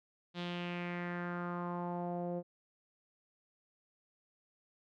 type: tone with low-pass filter sweep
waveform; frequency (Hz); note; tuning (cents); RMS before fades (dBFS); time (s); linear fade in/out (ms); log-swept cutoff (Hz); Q
sawtooth; 175.3; F3; +7; -39; 0.34-2.43; 50; 3700 to 540; 3.3
effects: none